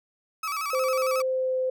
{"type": "tone with vibrato", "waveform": "35% pulse", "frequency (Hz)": 1217, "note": "D#6", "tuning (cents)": -39, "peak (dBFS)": -26, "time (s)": [0.43, 1.22], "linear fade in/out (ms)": 5, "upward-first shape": "square", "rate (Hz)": 11, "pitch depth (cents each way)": 97}
{"type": "tone with pitch glide", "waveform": "sine", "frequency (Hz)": [520, 515.2], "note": ["C5", "C5"], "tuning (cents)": [-11, -27], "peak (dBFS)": -23, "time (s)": [0.73, 1.7], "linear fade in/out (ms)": 5, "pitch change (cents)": -16, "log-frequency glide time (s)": [1.24, 1.59]}
{"effects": []}